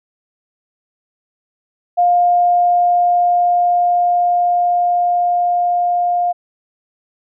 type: tone with level ramp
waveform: sine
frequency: 706 Hz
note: F5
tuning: 19 cents sharp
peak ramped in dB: -9 to -13 dBFS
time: 1.97-6.33 s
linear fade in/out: 20 ms
effects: none